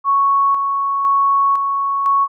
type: tone with tremolo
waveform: sine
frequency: 1108.7 Hz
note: C#6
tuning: in tune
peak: -11 dBFS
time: 0.04-2.28 s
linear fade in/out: 50 ms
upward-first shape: square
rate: 0.99 Hz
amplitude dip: 40%
effects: none